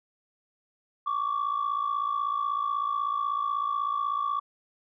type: tone pair together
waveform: sine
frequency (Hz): 1108.7 / 1164.9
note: C#6 / D6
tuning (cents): 0 / -14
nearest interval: minor second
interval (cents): 86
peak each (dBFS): -28 / -27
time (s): 1.06-4.4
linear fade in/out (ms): 10
effects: tanh soft clip ceiling -21 dBFS